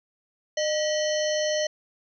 harmonic tone with a mistuned harmonic, 609 Hz, D#5, 37 cents flat, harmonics 1 / 3 / 5 / 7 / 9 / 10, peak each -24 / -33 / -34 / -36 / -39 / -34 dBFS, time 0.57-1.67 s, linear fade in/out 5 ms, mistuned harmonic 3, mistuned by +89 cents, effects none

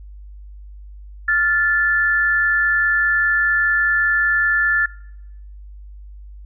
sine tone pair together, 1397 / 1747.5 Hz, F6 / A6, 0 / -12 cents, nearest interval major third, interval 388 cents, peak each -20 / -15 dBFS, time 1.28-4.86 s, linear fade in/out 5 ms, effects noise-tail reverb RT60 0.8 s tail -22 dB re dry + added 50 Hz sine -35 dBFS peak until 6.45 s

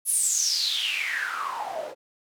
white noise with band-pass filter sweep, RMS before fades -27 dBFS, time 0.05-1.95 s, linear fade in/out 50 ms, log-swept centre 11000 to 500 Hz, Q 9.4, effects none

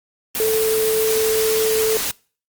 sine tone in noise, 440 Hz, A4, in tune, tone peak -16 dBFS, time 0.4-1.97 s, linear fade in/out 0 ms, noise white, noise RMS -23 dBFS, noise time 0.35-2.11 s, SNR +4 dB, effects noise-tail reverb RT60 0.4 s tail -24 dB re dry + Opus 24 kbps

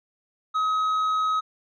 sine tone with tanh clipping, 1271 Hz, D#6, 36 cents sharp, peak -22 dBFS, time 0.54-1.41 s, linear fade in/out 20 ms, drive 5 dB, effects none

